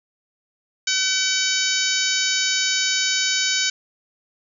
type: harmonic tone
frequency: 760 Hz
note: F#5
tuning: 46 cents sharp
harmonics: 2 / 3 / 4 / 5 / 6 / 7 / 8 / 9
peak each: -27 / -27 / -27 / -27 / -27 / -27 / -27 / -27 dBFS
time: 0.87-3.7 s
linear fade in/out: 5 ms
effects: none